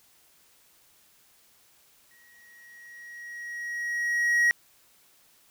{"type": "tone with exponential growth", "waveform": "triangle", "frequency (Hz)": 1900, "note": "A#6", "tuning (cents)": 33, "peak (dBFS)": -16, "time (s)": [2.11, 4.51], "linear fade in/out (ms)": 0, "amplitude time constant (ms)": 520, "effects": ["white hiss -61 dBFS RMS until 5.5 s"]}